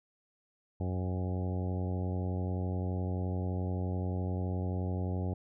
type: harmonic tone with a mistuned harmonic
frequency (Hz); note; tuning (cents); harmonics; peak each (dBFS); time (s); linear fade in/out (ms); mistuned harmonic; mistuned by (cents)
91.6; F#2; -17; 1 / 2 / 3 / 4 / 5 / 6 / 7 / 8 / 9; -32 / -38 / -42 / -44 / -46 / -48 / -49 / -50 / -51; 0.8-5.34; 5; 8; +21
effects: none